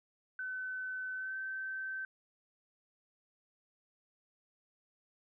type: tone with pitch glide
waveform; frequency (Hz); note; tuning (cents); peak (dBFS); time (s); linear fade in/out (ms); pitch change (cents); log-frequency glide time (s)
sine; 1516 to 1545.2; F#6 to G6; +42 to -25; -37; 0.39-2.05; 2; +33; 1.15-1.36
effects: none